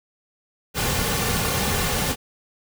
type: noise with comb filter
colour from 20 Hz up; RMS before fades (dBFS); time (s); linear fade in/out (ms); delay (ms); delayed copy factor
pink; -23; 0.74-2.16; 50; 3.1; -0.55
effects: none